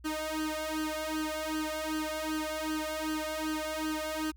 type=tone with flanger; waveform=sawtooth; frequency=311.1 Hz; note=D#4; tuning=in tune; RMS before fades=-34 dBFS; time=0.04-4.32 s; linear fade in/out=20 ms; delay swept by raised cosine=0.65 to 1.85 ms; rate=2.6 Hz; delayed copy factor=+1; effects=added 60 Hz sine -51 dBFS peak until 4.36 s